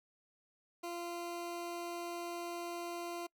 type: tone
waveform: 20% pulse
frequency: 345 Hz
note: F4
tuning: 21 cents flat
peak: -35 dBFS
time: 0.83-3.27 s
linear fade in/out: 10 ms
effects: noise-tail reverb RT60 0.1 s tail -25 dB re dry